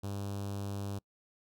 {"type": "tone with notch filter", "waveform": "sawtooth", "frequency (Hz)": 100, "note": "G2", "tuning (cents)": 35, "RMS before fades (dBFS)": -38, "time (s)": [0.03, 0.99], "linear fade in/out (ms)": 10, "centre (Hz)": 2000, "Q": 0.93, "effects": ["noise-tail reverb RT60 0.1 s tail -26 dB re dry"]}